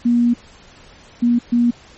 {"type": "tone bursts at uneven times", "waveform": "sine", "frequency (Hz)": 238.7, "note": "A#3", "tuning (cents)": 41, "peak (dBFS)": -11, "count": 3, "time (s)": [[0.05, 0.34], [1.22, 1.39], [1.52, 1.71]], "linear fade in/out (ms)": 10, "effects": ["pink hiss -45 dBFS RMS until 1.97 s", "MP3 32 kbps"]}